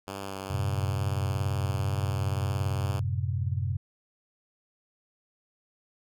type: tone with vibrato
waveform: 5% pulse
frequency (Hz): 97.5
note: G2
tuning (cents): -9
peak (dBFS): -24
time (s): 0.07-3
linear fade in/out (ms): 10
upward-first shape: triangle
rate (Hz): 2.2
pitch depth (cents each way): 20
type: chord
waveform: sine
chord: F# diminished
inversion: none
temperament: equal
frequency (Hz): 92.5 / 110 / 130.81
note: F#2 / A2 / C3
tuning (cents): 0 / 0 / 0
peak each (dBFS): -29 / -33 / -31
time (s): 0.5-3.77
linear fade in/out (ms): 10
effects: none